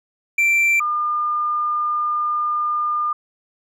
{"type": "tone pair in turn", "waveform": ["triangle", "sine"], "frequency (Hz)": [2349, 1207.5], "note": ["D7", "D6"], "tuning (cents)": [0, 48], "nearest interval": "octave", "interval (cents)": 1152, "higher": "first", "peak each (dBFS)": [-12, -18], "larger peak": "first", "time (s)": [[0.38, 0.8], [0.8, 3.13]], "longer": "second", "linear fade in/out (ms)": 5, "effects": []}